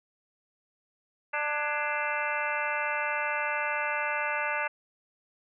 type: harmonic tone with a mistuned harmonic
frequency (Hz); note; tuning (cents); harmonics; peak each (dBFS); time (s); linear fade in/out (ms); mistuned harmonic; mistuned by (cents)
296.3; D4; +15; 2 / 3 / 4 / 5 / 6 / 7 / 8 / 9; -36 / -34 / -37 / -34 / -37 / -35 / -40 / -36; 1.33-4.68; 10; 6; -100
effects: none